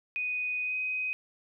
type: tone with pitch glide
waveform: sine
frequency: 2489 to 2512 Hz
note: D#7 to D#7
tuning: 0 to +16 cents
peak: -29 dBFS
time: 0.16-1.13 s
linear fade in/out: 0 ms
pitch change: +16 cents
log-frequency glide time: 0.62-0.76 s
effects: none